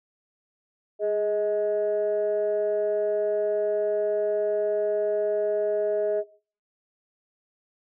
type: tone pair together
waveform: sine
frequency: 415.3 / 631.9 Hz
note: G#4 / D#5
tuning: 0 / +27 cents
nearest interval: perfect fifth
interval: 727 cents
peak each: -24 dBFS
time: 0.99-6.24 s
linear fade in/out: 50 ms
effects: noise-tail reverb RT60 0.4 s tail -17 dB re dry + tanh soft clip ceiling -17 dBFS